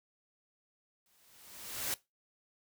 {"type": "noise with exponential growth", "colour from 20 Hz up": "white", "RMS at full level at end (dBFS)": -33, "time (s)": [1.06, 1.94], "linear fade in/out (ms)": 1, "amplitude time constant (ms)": 190, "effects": ["noise-tail reverb RT60 0.2 s tail -19 dB re dry"]}